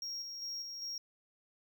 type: tone with tremolo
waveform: triangle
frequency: 5588 Hz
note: F8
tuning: in tune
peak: -37 dBFS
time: 0.02-0.98 s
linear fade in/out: 2 ms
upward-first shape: square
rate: 2.5 Hz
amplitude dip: 35%
effects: none